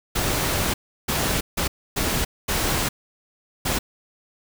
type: noise bursts at uneven times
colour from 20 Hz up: pink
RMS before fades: -23 dBFS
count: 6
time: 0.15-0.74 / 1.08-1.41 / 1.57-1.68 / 1.96-2.25 / 2.48-2.89 / 3.65-3.79 s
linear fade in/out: 10 ms
effects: none